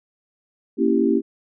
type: chord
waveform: sine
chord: A# diminished seventh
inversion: none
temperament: equal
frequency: 233.1 / 277.2 / 329.6 / 392 Hz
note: A#3 / C#4 / E4 / G4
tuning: 0 / 0 / 0 / 0 cents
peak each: -21 dBFS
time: 0.77-1.22 s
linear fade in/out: 50 ms
effects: none